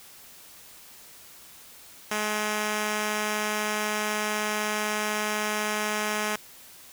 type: tone pair together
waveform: 5% pulse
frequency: 212 / 788.5 Hz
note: G#3 / G5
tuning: +36 / +10 cents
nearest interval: octave + major seventh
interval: 2274 cents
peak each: -15 / -26 dBFS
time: 2.11-6.36 s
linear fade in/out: 5 ms
effects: white hiss -49 dBFS RMS until 6.92 s